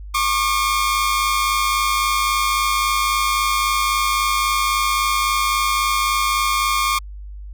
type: tone pair together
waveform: sawtooth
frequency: 1092 / 1195.7 Hz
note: C#6 / D6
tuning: -26 / +31 cents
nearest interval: major second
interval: 157 cents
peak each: -16 dBFS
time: 0.14-6.99 s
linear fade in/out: 10 ms
effects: added 50 Hz sine -31 dBFS peak until 7.53 s